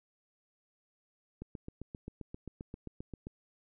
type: click train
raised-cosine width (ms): 3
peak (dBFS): -29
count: 15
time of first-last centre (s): 1.42-3.269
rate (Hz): 7.57
effects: none